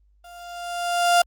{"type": "tone with level ramp", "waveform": "35% pulse", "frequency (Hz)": 698.5, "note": "F5", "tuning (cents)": 0, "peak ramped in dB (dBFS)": [-41, -11], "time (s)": [0.24, 1.22], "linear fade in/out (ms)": 5, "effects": ["added 50 Hz sine -56 dBFS peak until 1.26 s", "Opus 24 kbps"]}